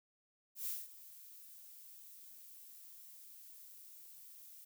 violet noise with ADSR envelope, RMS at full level -39 dBFS, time 0.55-4.65 s, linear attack 120 ms, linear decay 200 ms, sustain -17 dB, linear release 11 ms, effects none

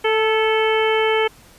harmonic tone with a mistuned harmonic, 440 Hz, A4, in tune, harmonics 1 / 2 / 3 / 4 / 5 / 6 / 7, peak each -17 / -23 / -27 / -28 / -24 / -31 / -27 dBFS, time 0.04-1.28 s, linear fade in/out 10 ms, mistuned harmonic 4, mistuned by -37 cents, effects pink hiss -48 dBFS RMS until 1.58 s + resampled to 32000 Hz

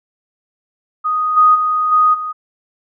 sine tone with level steps, 1244.5 Hz, D#6, in tune, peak -14 / -6 / -13 / -8 / -20 dBFS, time 1.04-2.33 s, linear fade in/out 20 ms, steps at 1.36 / 1.54 / 1.91 / 2.13 s, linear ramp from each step 20 ms, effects none

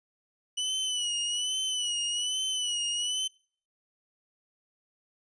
sawtooth tone with vibrato, 2960 Hz, F#7, in tune, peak -25 dBFS, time 0.57-3.28 s, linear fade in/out 10 ms, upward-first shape sine, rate 1.2 Hz, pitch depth 63 cents each way, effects noise-tail reverb RT60 0.5 s tail -26 dB re dry + resampled to 22050 Hz

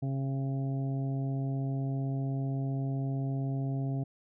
harmonic tone with a mistuned harmonic, 135.6 Hz, C#3, 38 cents flat, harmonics 1 / 2 / 3 / 4 / 5 / 6, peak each -30 / -37 / -46 / -53 / -45 / -56 dBFS, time 0.02-4.04 s, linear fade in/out 10 ms, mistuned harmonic 6, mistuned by -34 cents, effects none

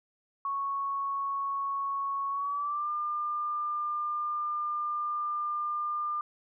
sine tone with pitch glide, 1107 to 1200.2 Hz, C#6 to D6, -3 to +37 cents, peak -29 dBFS, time 0.45-6.21 s, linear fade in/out 2 ms, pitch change +140 cents, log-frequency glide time 2.3-2.9 s, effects none

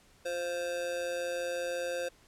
square tone with amplitude modulation, 523.3 Hz, C5, in tune, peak -30 dBFS, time 0.25-2.09 s, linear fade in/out 10 ms, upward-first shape sine, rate 172 Hz, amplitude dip 65%, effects pink hiss -62 dBFS RMS until 2.27 s + low-pass 11000 Hz 12 dB/octave

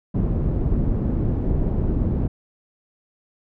pink low-pass noise, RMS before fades -21 dBFS, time 0.14-2.28 s, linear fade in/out 10 ms, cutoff 280 Hz, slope 12 dB/octave, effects none

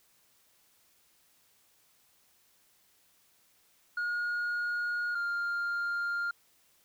sine tone pair in turn, 1435 / 1400.6 Hz, F6 / F6, +47 / +5 cents, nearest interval unison, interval 42 cents, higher first, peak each -27 dBFS, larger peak neither, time 3.97-5.15 / 5.15-6.31 s, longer first, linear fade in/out 5 ms, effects tanh soft clip ceiling -29 dBFS + white hiss -67 dBFS RMS until 6.84 s

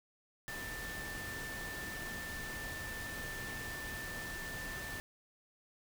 sine tone in noise, 1777 Hz, A6, 17 cents sharp, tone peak -43 dBFS, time 0.48-5 s, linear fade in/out 0 ms, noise pink, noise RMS -45 dBFS, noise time 0.48-5 s, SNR -1 dB, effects none

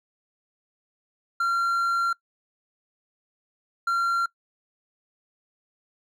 triangle tone bursts at uneven times, 1375 Hz, F6, 27 cents flat, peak -19 dBFS, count 2, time 1.4-2.13 / 3.87-4.26 s, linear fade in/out 5 ms, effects noise-tail reverb RT60 0.1 s tail -22 dB re dry

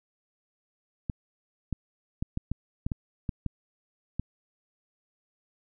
clicks, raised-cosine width 5 ms, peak -17 dBFS, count 10, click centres 1.098 / 1.727 / 2.225 / 2.374 / 2.516 / 2.865 / 2.918 / 3.292 / 3.463 / 4.196 s, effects none

